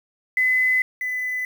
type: tone pair in turn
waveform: sine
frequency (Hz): 2020 / 2005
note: B6 / B6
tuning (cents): +39 / +26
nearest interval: unison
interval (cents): 13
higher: first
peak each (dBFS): -16 / -23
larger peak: first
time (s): 0.37-0.82 / 1.01-1.45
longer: first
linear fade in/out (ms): 2
effects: 7-bit